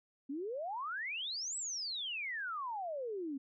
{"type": "exponential two-way sweep", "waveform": "sine", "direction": "up then down", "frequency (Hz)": [261.6, 8020, 261.6], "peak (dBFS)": -37, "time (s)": [0.29, 3.38], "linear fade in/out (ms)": 10, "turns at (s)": 1.57, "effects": []}